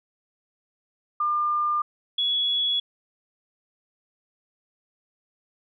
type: tone pair in turn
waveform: sine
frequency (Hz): 1200 / 3374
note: D6 / G#7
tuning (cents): +37 / +27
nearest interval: octave + tritone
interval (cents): 1790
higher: second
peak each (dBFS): -21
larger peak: neither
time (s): 1.2-1.82 / 2.18-2.8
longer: neither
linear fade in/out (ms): 5
effects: none